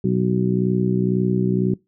harmonic tone, 62 Hz, B1, 7 cents sharp, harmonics 2 / 3 / 4 / 5 / 6, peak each -23 / -19 / -28 / -28 / -23 dBFS, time 0.04-1.74 s, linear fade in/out 5 ms, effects noise-tail reverb RT60 0.2 s tail -23 dB re dry

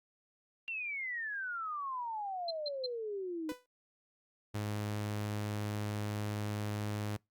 sine exponential sweep, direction down, 2760 to 300.7 Hz, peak -36 dBFS, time 0.68-3.52 s, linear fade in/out 0 ms
sine tone bursts, 4122 Hz, C8, 27 cents flat, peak -35 dBFS, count 3, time 2.48-2.864 s, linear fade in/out 5 ms, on 28 ms, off 150 ms
sawtooth tone with exponential decay, 497.3 Hz, B4, 12 cents sharp, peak -33 dBFS, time 3.49-3.66 s, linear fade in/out 2 ms, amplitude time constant 36 ms
sawtooth tone, 104.7 Hz, G#2, 15 cents sharp, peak -31 dBFS, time 4.54-7.17 s, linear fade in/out 10 ms
effects noise-tail reverb RT60 0.2 s tail -26 dB re dry + Opus 48 kbps

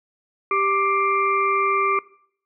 harmonic tone with a mistuned harmonic, 393.1 Hz, G4, 5 cents sharp, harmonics 1 / 3 / 5 / 6, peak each -25 / -19 / -30 / -28 dBFS, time 0.51-1.99 s, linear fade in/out 2 ms, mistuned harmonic 5, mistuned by +120 cents, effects noise-tail reverb RT60 0.6 s tail -20 dB re dry

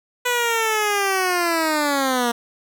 10% pulse linear sweep, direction down, 495.7 to 233.1 Hz, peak -10 dBFS, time 0.25-2.32 s, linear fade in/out 10 ms, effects none

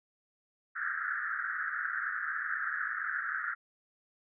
white band-pass noise, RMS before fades -35 dBFS, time 0.75-3.55 s, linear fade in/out 20 ms, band 1300 to 1800 Hz, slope 96 dB/octave, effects none

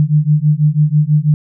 sine beating tone pair, 147.7 / 153.8 Hz, D3 / D#3, +10 / -20 cents, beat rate 6.1 Hz, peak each -12 dBFS, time 0-1.34 s, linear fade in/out 0 ms, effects none

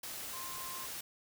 sine tone in noise, 1051 Hz, C6, 7 cents sharp, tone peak -46 dBFS, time 0.33-0.86 s, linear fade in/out 5 ms, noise white, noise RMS -43 dBFS, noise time 0.03-1.01 s, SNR -6 dB, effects none

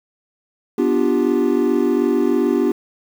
triangle chord, G dominant seventh, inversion first, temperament equal, 246.9 / 293.7 / 349.2 / 392 Hz, B3 / D4 / F4 / G4, 0 / 0 / 0 / 0 cents, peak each -18 dBFS, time 0.78-2.72 s, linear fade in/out 5 ms, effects 7-bit

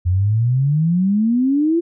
sine exponential sweep, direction up, 86.6 to 346.5 Hz, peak -13 dBFS, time 0.05-1.81 s, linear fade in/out 20 ms, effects none

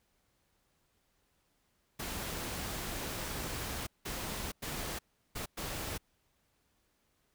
pink noise bursts at uneven times, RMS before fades -39 dBFS, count 5, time 1.99-3.87 / 4.05-4.52 / 4.62-4.99 / 5.35-5.46 / 5.57-5.98 s, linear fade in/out 10 ms, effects pink hiss -75 dBFS RMS until 7.34 s

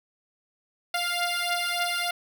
10% pulse beating tone pair, 698.5 / 701.9 Hz, F5 / F5, 0 / +9 cents, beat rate 3.4 Hz, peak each -20 / -20 dBFS, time 0.94-2.11 s, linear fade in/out 5 ms, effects none

